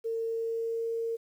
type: tone with pitch glide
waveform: sine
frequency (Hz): 454.6 to 458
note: A#4 to A#4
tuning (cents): -43 to -31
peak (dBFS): -29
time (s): 0.04-1.17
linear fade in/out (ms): 20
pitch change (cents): +12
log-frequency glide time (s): 0.25-0.87
effects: 10-bit